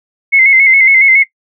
sine tone with vibrato, 2132 Hz, C7, 32 cents sharp, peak -4 dBFS, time 0.32-1.24 s, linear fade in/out 20 ms, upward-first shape square, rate 7.2 Hz, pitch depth 48 cents each way, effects noise-tail reverb RT60 0.1 s tail -20 dB re dry

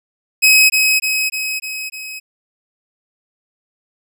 sawtooth tone with echo, 2544 Hz, D#7, 38 cents sharp, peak -4 dBFS, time 0.42-0.7 s, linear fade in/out 20 ms, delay 300 ms, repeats 5, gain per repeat -4 dB, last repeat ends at 2.2 s, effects none

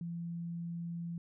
sine tone, 169.9 Hz, F3, 47 cents flat, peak -37 dBFS, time 0.01-1.18 s, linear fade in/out 2 ms, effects none

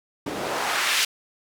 white noise with band-pass filter sweep, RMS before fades -25 dBFS, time 0.26-1.05 s, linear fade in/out 5 ms, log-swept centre 250 to 3200 Hz, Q 1, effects none

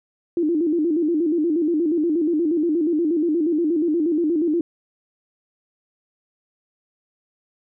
sine tone with vibrato, 322.5 Hz, E4, 38 cents flat, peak -17 dBFS, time 0.37-4.61 s, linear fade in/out 2 ms, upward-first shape square, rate 8.4 Hz, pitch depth 110 cents each way, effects none

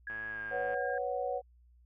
sine tone with pitch glide, 1661.2 to 1616.7 Hz, G#6 to G#6, 0 to -47 cents, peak -37 dBFS, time 0.07-0.98 s, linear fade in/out 2 ms, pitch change -47 cents, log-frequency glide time 0.3-0.4 s
click train, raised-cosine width 0.5 ms, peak -34 dBFS, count 71, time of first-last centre 0.1-0.742 s, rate 109 Hz
sine chord, B suspended second, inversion none, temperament just, 493.9 / 555.6 / 740.8 Hz, B4 / C#5 / F#5, 0 / +4 / +2 cents, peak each -36 dBFS, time 0.5-1.42 s, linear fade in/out 50 ms
effects added 60 Hz sine -59 dBFS peak until 1.85 s

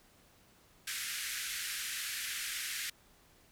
pink band-pass noise, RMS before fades -39 dBFS, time 0.87-2.9 s, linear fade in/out 5 ms, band 1500 to 14000 Hz, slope 48 dB/octave, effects pink hiss -64 dBFS RMS until 3.51 s

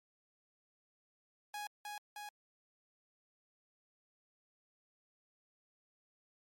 sawtooth tone with echo, 830.6 Hz, G#5, in tune, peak -37 dBFS, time 1.54-1.67 s, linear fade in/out 2 ms, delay 310 ms, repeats 2, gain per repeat -2 dB, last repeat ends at 2.29 s, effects MP3 64 kbps

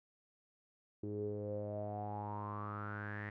sawtooth tone with low-pass filter sweep, 103.83 Hz, G#2, in tune, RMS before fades -42 dBFS, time 1.03-3.3 s, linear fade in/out 5 ms, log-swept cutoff 360 to 1900 Hz, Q 9.4, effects none

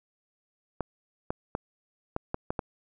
clicks, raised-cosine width 1 ms, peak -15 dBFS, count 7, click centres 0.807 / 1.305 / 1.551 / 2.164 / 2.344 / 2.505 / 2.592 s, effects none

